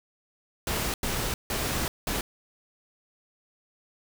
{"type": "noise bursts at uneven times", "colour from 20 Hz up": "pink", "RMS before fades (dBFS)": -29, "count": 4, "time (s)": [[0.67, 0.94], [1.03, 1.34], [1.5, 1.88], [2.07, 2.21]], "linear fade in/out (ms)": 2, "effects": []}